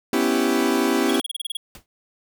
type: chord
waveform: 40% pulse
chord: C# half-diminished seventh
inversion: third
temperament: equal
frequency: 246.9 / 277.2 / 329.6 / 392 Hz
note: B3 / C#4 / E4 / G4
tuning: 0 / 0 / 0 / 0 cents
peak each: -23 dBFS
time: 0.13-1.2 s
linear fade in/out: 2 ms
type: tone bursts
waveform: square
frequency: 3322 Hz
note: G#7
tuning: in tune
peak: -25 dBFS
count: 10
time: 1.09-1.57 s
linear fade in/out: 5 ms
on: 21 ms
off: 30 ms
type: noise with exponential decay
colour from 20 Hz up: pink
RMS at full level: -36 dBFS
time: 1.75-1.86 s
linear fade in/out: 1 ms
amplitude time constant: 23 ms
effects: none